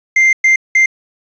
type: tone bursts at uneven times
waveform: triangle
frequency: 2093 Hz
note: C7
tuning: in tune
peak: -5 dBFS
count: 3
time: 0.16-0.33 / 0.44-0.56 / 0.75-0.86 s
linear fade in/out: 5 ms
effects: resampled to 16000 Hz + 7-bit